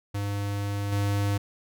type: tone with level steps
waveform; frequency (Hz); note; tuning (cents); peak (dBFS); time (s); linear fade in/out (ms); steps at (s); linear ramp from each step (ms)
square; 101.1; G#2; -46; -28 / -24; 0.14-1.38; 10; 0.92; 5
effects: none